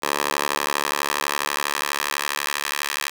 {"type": "tone with high-pass filter sweep", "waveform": "10% pulse", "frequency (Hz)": 72.2, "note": "D2", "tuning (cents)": -29, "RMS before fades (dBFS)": -25, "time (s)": [0.02, 3.1], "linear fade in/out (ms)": 20, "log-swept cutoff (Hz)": [720, 1700], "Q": 0.96, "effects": ["7-bit"]}